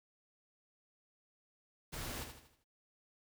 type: noise with echo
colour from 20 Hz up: pink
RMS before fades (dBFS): -43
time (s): 1.92-2.25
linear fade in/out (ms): 20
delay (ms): 79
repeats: 5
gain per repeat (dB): -7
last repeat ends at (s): 2.645
effects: none